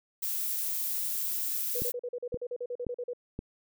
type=noise; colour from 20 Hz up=violet; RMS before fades=-32 dBFS; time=0.22-1.92 s; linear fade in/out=10 ms
type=tone bursts; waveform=sine; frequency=488.5 Hz; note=B4; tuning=19 cents flat; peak=-32 dBFS; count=15; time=1.75-3.134 s; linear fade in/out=5 ms; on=54 ms; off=41 ms
type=click train; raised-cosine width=3 ms; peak=-22 dBFS; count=4; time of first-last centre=1.82-3.391 s; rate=1.91 Hz
effects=none